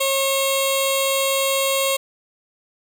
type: tone with notch filter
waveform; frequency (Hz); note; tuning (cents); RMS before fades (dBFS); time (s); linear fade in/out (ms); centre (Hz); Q
10% pulse; 543; C#5; -36; -20; 0-1.97; 10; 1600; 0.7
effects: none